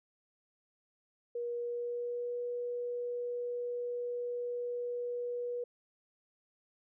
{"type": "tone with pitch glide", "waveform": "sine", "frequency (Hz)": [477.4, 484.9], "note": ["A#4", "B4"], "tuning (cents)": [41, -32], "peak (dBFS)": -34, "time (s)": [1.35, 5.64], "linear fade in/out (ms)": 5, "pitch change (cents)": 27, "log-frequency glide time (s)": [1.56, 2.4], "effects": []}